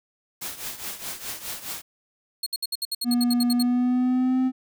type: noise with tremolo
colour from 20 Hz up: white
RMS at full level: -31 dBFS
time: 0.41-1.82 s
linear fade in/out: 10 ms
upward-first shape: triangle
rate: 4.8 Hz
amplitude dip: 80%
type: tone bursts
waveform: sawtooth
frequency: 4302 Hz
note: C8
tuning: 47 cents sharp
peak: -22 dBFS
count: 13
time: 2.43-3.628 s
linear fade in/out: 5 ms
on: 34 ms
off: 63 ms
type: tone with pitch glide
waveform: triangle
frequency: 242.3 to 258.2 Hz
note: B3 to C4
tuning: -33 to -23 cents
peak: -17 dBFS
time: 3.04-4.52 s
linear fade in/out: 50 ms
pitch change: +110 cents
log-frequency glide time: 3.52-4.41 s
effects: none